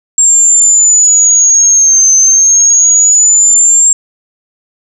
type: linear two-way sweep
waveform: sine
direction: down then up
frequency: 7459 to 6200 to 7459 Hz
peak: -3 dBFS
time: 0.18-3.93 s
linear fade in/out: 2 ms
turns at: 2.15 s
effects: 7-bit